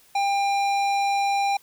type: tone with hard clipping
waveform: sine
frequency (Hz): 798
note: G5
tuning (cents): +31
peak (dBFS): -22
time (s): 0.15-1.57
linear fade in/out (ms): 5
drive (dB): 14
effects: white hiss -56 dBFS RMS until 1.62 s